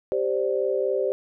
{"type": "chord", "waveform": "sine", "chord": "G suspended fourth", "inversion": "none", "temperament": "equal", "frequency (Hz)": [392, 523.3, 587.3], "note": ["G4", "C5", "D5"], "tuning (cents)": [0, 0, 0], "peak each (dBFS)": [-25, -25, -28], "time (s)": [0.12, 1.12], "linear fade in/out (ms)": 0, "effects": []}